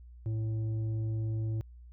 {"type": "tone with tanh clipping", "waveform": "triangle", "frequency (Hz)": 110.4, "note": "A2", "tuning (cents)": 6, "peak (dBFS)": -31, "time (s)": [0.26, 1.61], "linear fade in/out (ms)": 0, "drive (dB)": 11, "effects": ["added 60 Hz sine -48 dBFS peak until 1.92 s"]}